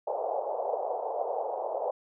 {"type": "band-pass noise", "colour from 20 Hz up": "pink", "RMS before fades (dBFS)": -32, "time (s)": [0.07, 1.91], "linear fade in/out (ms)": 5, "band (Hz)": [480, 840], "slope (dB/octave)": 48, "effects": []}